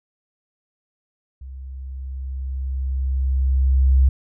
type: tone with level ramp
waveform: sine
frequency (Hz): 66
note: C2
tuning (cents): +16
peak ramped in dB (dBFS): -33 to -10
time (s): 1.41-4.09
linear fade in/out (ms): 5
effects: none